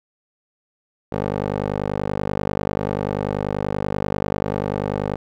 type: tone with band-pass filter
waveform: 15% pulse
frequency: 50.3 Hz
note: G1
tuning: 45 cents sharp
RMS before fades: -24 dBFS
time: 1.12-5.16 s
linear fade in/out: 5 ms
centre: 490 Hz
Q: 0.92
effects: none